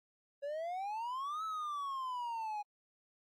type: exponential two-way sweep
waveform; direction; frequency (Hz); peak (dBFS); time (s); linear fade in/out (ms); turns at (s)
triangle; up then down; 554.4 to 1315 to 821; -35; 0.42-2.63; 20; 1.44
effects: AAC 64 kbps